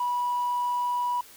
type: tone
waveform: triangle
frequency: 977 Hz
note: B5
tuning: 19 cents flat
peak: -21 dBFS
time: 0-1.21 s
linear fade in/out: 5 ms
effects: tanh soft clip ceiling -21 dBFS + white hiss -50 dBFS RMS until 1.36 s